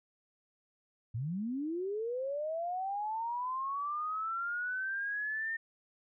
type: linear sweep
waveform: sine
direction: up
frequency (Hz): 103.83 to 1827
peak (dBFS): -33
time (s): 1.14-5.57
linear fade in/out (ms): 10
effects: none